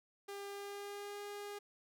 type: tone with pitch glide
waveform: sawtooth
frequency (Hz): 400.7 to 408.9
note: G4 to G#4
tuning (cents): +38 to -27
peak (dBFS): -40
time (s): 0.28-1.59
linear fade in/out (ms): 10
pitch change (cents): +35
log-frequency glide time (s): 0.47-1.22
effects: none